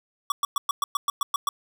square tone bursts, 1137 Hz, C#6, 44 cents sharp, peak -22 dBFS, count 10, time 0.3-1.49 s, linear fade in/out 2 ms, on 20 ms, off 110 ms, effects none

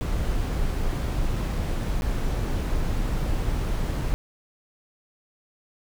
brown noise with dropouts, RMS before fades -25 dBFS, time 0.01-4.14 s, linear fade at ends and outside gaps 0 ms, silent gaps 2.01-2.021 s, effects none

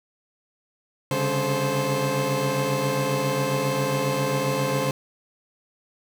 30% pulse tone cluster, 135.3 / 142.7 / 201.7 / 432.4 / 524 Hz, C#3 / D3 / G3 / A4 / C5, -42 / -49 / +50 / -30 / +2 cents, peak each -28 / -25 / -31 / -28 / -23 dBFS, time 1.11-4.91 s, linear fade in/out 2 ms, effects none

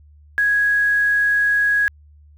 sine tone with quantisation, 1661.2 Hz, G#6, in tune, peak -14 dBFS, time 0.38-1.88 s, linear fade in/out 0 ms, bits 7, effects added 74 Hz sine -45 dBFS peak until 2.37 s

